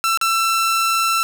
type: tone with dropouts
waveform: sawtooth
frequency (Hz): 1339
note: E6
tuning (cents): +27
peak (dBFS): -12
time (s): 0.04-1.23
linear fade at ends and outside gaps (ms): 0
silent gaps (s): 0.174-0.213
effects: none